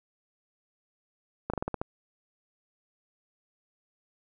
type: slowing click train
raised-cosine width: 1 ms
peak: -16 dBFS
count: 7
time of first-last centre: 1.5-1.815 s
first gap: 36 ms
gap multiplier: 1.15
effects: none